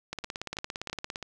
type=two click trains; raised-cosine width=0.2 ms; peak=-17 / -20 dBFS; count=19 / 4; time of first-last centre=0.13-1.159 / 0.24-1.227 s; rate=17.5 / 3.04 Hz; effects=none